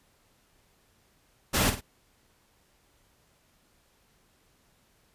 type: noise with echo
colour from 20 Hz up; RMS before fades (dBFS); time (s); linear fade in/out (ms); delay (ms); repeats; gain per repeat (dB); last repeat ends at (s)
pink; -24; 1.53-1.71; 20; 51; 2; -9; 1.812
effects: pink hiss -66 dBFS RMS until 5.14 s + resampled to 32000 Hz